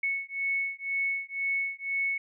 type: beating tone pair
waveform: sine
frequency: 2207 / 2209 Hz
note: C#7 / C#7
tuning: -8 / -7 cents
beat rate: 2 Hz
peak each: -31 dBFS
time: 0.03-2.18 s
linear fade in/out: 5 ms
effects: none